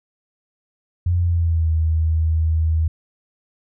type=tone with pitch glide; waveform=sine; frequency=87.7 to 79.96 Hz; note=F2 to D#2; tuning=+8 to +48 cents; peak=-15 dBFS; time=1.06-2.88 s; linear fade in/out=5 ms; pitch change=-160 cents; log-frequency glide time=1.19-1.7 s; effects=none